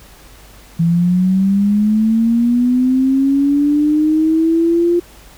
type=linear sweep; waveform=sine; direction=up; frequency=164.81 to 349.2 Hz; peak=-10 dBFS; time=0.79-5 s; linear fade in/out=10 ms; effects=added 50 Hz sine -43 dBFS peak until 5.37 s + pink hiss -43 dBFS RMS until 5.37 s